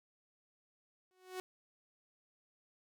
sawtooth tone with exponential growth, 370 Hz, F#4, in tune, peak -34 dBFS, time 1.11-1.4 s, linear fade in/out 0 ms, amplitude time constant 61 ms, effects none

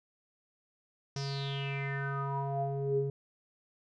square tone with low-pass filter sweep, 138.59 Hz, C#3, in tune, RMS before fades -34 dBFS, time 1.16-3.1 s, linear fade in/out 2 ms, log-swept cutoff 5600 to 340 Hz, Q 7.9, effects none

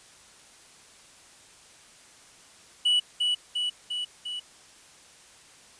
triangle tone with echo, 2948 Hz, F#7, 7 cents flat, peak -18 dBFS, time 2.85-3 s, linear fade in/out 10 ms, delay 350 ms, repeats 4, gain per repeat -3 dB, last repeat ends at 4.4 s, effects white hiss -53 dBFS RMS until 5.79 s + resampled to 22050 Hz

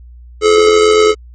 square tone with amplitude modulation, 428.9 Hz, A4, 44 cents flat, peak -4 dBFS, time 0.41-1.15 s, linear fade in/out 50 ms, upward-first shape sine, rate 88 Hz, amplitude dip 60%, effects added 60 Hz sine -33 dBFS peak until 1.34 s + MP3 32 kbps

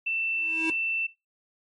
sine tone, 2673 Hz, E7, 23 cents sharp, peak -25 dBFS, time 0.06-1.07 s, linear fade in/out 10 ms
square tone with exponential growth, 322.9 Hz, E4, 36 cents flat, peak -25 dBFS, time 0.32-0.7 s, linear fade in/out 2 ms, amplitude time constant 82 ms
effects noise-tail reverb RT60 0.2 s tail -17 dB re dry + MP3 48 kbps

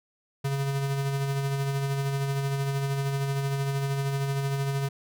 square tone with tremolo, 138.2 Hz, C#3, 5 cents flat, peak -25 dBFS, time 0.44-4.89 s, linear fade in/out 10 ms, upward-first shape sine, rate 13 Hz, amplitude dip 35%, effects none

